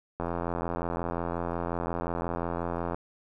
click train, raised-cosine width 1 ms, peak -17 dBFS, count 236, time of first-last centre 0.2-2.945 s, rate 85.6 Hz, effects none

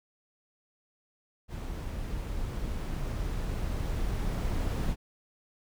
brown noise with level ramp, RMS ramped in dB -36 to -29 dBFS, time 1.48-4.96 s, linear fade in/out 50 ms, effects none

